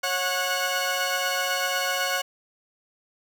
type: tone cluster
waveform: 15% pulse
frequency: 550 / 730 / 1468 Hz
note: C#5 / F#5 / F#6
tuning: -14 / -24 / -14 cents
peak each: -22 dBFS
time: 0.03-2.22 s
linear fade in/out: 10 ms
effects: none